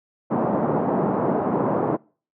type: band-pass noise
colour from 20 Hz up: pink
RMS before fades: -22 dBFS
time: 0.3-1.97 s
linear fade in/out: 20 ms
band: 160 to 970 Hz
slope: 24 dB/octave
effects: noise-tail reverb RT60 0.4 s tail -25 dB re dry